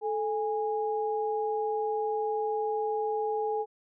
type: tone pair together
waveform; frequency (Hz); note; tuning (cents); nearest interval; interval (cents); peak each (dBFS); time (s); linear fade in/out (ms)
sine; 436.1 / 823.2; A4 / G#5; -15 / -16; major seventh; 1099; -29 / -31; 0.01-3.66; 50
effects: none